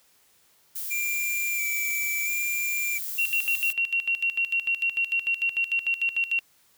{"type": "noise", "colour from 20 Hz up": "violet", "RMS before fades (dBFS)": -33, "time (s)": [0.75, 3.73], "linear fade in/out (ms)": 10}
{"type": "tone with vibrato", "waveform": "square", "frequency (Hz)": 2349, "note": "D7", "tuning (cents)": 0, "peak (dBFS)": -27, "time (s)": [0.9, 2.99], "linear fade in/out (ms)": 20, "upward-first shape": "square", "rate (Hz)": 0.73, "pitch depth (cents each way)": 23}
{"type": "tone with tremolo", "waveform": "sine", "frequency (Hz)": 2742, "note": "F7", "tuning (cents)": -32, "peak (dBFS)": -21, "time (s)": [3.18, 6.4], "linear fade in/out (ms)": 10, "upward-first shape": "square", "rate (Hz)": 6.7, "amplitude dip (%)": 80}
{"effects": ["white hiss -62 dBFS RMS until 6.77 s"]}